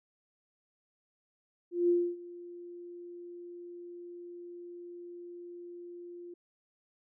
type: tone with ADSR envelope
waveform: sine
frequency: 349.2 Hz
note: F4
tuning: in tune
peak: -22 dBFS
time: 1.71-6.34 s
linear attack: 180 ms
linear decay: 270 ms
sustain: -21 dB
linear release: 5 ms
effects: none